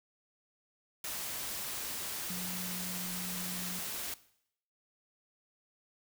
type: tone in noise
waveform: sine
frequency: 180.8 Hz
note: F#3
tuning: 40 cents flat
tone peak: -39 dBFS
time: 2.3-3.79 s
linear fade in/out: 2 ms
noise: white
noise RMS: -39 dBFS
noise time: 1.04-4.14 s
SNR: -3 dB
effects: noise-tail reverb RT60 0.7 s tail -18 dB re dry